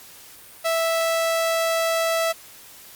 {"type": "tone", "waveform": "sawtooth", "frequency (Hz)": 658, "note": "E5", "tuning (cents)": -3, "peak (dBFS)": -16, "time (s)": [0.64, 2.33], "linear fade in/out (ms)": 20, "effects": ["white hiss -45 dBFS RMS until 2.95 s", "Opus 48 kbps"]}